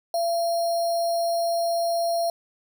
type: tone with sample-and-hold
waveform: sine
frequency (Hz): 679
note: F5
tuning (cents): -49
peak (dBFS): -21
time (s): 0.14-2.3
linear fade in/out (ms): 2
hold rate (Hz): 4900
effects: none